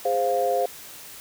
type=chord; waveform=sine; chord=F minor; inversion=first; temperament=equal with one note detuned; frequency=410.5 / 523.3 / 698.5 Hz; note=Ab4 / C5 / F5; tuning=-20 / 0 / 0 cents; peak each=-27 / -23 / -23 dBFS; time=0.05-0.66 s; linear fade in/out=5 ms; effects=tanh soft clip ceiling -11 dBFS + white hiss -42 dBFS RMS until 1.2 s